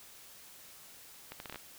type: accelerating click train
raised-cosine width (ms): 0.3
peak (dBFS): -26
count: 7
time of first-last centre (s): 1.32-1.558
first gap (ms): 81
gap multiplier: 0.7
effects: white hiss -54 dBFS RMS until 1.78 s